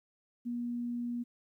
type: tone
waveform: sine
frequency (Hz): 240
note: B3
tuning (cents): -49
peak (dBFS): -33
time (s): 0.45-1.24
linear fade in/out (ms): 20
effects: 12-bit

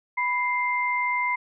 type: tone pair together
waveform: sine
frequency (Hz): 987.8 / 2093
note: B5 / C7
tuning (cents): 0 / 0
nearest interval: octave + minor second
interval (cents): 1300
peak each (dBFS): -25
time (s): 0.17-1.36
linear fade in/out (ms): 10
effects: none

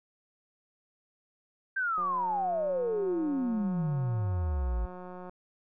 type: exponential sweep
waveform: sine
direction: down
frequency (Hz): 1596 to 51.91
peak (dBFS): -27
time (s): 1.76-4.86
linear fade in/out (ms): 10
type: click train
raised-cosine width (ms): 1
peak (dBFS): -31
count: 601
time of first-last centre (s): 1.98-5.295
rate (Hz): 181
effects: none

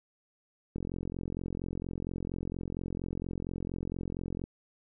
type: click train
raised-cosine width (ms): 3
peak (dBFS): -23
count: 164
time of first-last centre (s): 0.76-4.439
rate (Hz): 44.3
effects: none

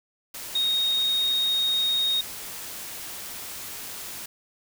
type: tone in noise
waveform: sine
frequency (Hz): 3729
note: A#7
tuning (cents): 0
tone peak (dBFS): -21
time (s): 0.55-2.21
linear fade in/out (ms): 5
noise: white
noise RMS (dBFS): -37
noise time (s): 0.34-4.26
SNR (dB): +13
effects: none

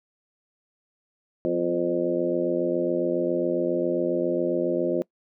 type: harmonic tone with a mistuned harmonic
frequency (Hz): 87.31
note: F2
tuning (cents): 0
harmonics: 2 / 3 / 4 / 5 / 6 / 7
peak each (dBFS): -34 / -31 / -25 / -34 / -28 / -30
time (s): 1.45-5.02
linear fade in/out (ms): 0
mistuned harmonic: 3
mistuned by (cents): -36
effects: noise-tail reverb RT60 0.1 s tail -23 dB re dry

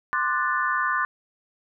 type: chord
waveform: sine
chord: D dominant seventh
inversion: third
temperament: equal with one note detuned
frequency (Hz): 1046.5 / 1186.3 / 1480 / 1760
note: C6 / D6 / F#6 / A6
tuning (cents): 0 / +17 / 0 / 0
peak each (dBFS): -27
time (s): 0.13-1.05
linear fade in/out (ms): 0
effects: none

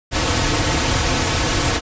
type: noise with comb filter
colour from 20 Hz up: pink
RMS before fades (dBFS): -18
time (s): 0.11-1.81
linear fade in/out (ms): 50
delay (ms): 5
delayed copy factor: -0.6
effects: resampled to 16000 Hz

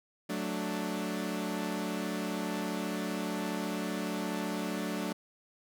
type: chord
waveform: sawtooth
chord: D major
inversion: first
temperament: equal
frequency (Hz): 185 / 220 / 293.7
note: F#3 / A3 / D4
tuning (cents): 0 / 0 / 0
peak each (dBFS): -33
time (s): 0.29-5.13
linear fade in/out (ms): 10
effects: none

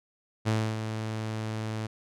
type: tone with ADSR envelope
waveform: sawtooth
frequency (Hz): 109.8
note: A2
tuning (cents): -3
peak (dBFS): -19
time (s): 0.45-1.87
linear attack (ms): 29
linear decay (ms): 280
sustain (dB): -8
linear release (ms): 8
effects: low-pass 8000 Hz 12 dB/octave

